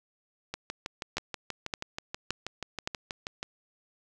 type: two click trains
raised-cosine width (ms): 0.2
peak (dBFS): -17 / -13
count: 19 / 4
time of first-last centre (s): 0.54-3.429 / 1.17-2.875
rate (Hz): 6.23 / 1.76
effects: none